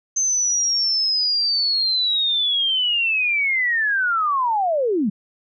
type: linear sweep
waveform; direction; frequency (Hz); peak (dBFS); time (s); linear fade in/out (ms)
sine; down; 6272 to 182.5; -17; 0.16-5.1; 10
effects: none